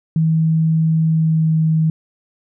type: tone with pitch glide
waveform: sine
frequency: 160.5 to 159.02 Hz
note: E3 to D#3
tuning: -46 to +38 cents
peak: -12 dBFS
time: 0.16-1.9 s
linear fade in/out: 2 ms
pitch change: -16 cents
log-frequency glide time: 1.07-1.56 s
effects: none